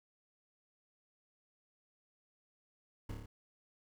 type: noise with echo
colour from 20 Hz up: brown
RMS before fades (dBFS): -41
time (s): 3.09-3.12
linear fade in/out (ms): 5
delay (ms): 28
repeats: 5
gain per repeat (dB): -2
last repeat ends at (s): 3.26
effects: none